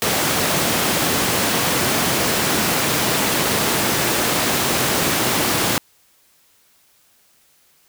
pink high-pass noise, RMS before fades -19 dBFS, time 0.02-5.78 s, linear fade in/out 0 ms, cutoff 150 Hz, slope 12 dB/octave, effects white hiss -57 dBFS RMS until 7.88 s

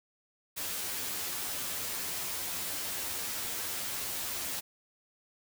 white noise with comb filter, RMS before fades -36 dBFS, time 0.56-4.61 s, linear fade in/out 20 ms, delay 11 ms, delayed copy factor +0.65, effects none

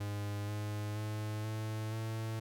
45% pulse tone with pitch steps, 102.7 / 104.74 / 106.81 / 108.93 / 111.09 Hz, G#2 / G#2 / G#2 / A2 / A2, -19 / +15 / +49 / -17 / +17 cents, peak -36 dBFS, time 0-2.4 s, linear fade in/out 10 ms, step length 480 ms, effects none

